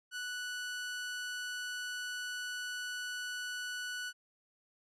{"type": "tone", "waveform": "sawtooth", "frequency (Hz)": 1480, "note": "F#6", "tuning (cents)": 0, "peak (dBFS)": -34, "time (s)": [0.11, 4.13], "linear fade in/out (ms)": 50, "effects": ["low-pass 10000 Hz 12 dB/octave"]}